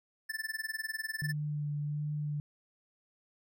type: tone with tremolo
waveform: square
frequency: 1760 Hz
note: A6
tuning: in tune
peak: -33 dBFS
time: 0.29-1.33 s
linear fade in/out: 10 ms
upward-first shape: sine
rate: 20 Hz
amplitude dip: 95%
type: tone with vibrato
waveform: sine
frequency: 148.1 Hz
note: D3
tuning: 15 cents sharp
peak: -32 dBFS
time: 1.22-2.4 s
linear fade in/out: 0 ms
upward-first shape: sine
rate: 1.4 Hz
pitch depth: 16 cents each way
effects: none